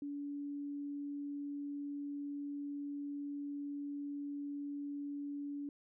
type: tone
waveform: sine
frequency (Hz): 286.3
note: D4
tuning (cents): -44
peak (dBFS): -39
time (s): 0.02-5.69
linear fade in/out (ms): 2
effects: none